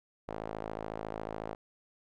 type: tone with band-pass filter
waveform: sawtooth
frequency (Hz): 54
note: A1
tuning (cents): -32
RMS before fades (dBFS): -40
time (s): 0.28-1.55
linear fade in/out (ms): 5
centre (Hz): 640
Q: 1.3
effects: none